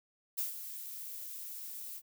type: noise with ADSR envelope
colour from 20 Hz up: violet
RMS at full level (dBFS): -34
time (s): 0.37-2.02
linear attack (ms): 18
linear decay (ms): 140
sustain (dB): -10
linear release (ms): 55
effects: none